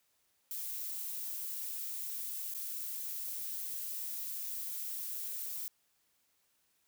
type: noise with dropouts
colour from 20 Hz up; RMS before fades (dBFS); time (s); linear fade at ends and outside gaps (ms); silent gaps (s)
violet; -40; 0.51-5.68; 1; 2.539-2.547
effects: white hiss -75 dBFS RMS until 6.87 s